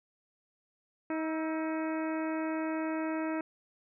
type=harmonic tone with a mistuned harmonic; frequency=316.9 Hz; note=D#4; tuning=32 cents sharp; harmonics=1 / 2 / 3 / 4 / 5 / 6 / 7 / 8; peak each=-32 / -38 / -42 / -44 / -46 / -48 / -49 / -50 dBFS; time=1.1-3.41 s; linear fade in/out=2 ms; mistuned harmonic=4; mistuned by=+59 cents; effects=none